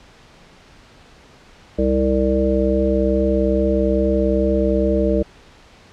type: harmonic tone with a mistuned harmonic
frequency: 65.3 Hz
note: C2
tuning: 3 cents flat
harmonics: 1 / 3 / 5 / 7 / 9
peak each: -21 / -21 / -21 / -21 / -21 dBFS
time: 1.78-5.23 s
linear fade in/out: 10 ms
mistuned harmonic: 3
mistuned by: +21 cents
effects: pink hiss -47 dBFS RMS until 5.92 s + low-pass 5000 Hz 12 dB/octave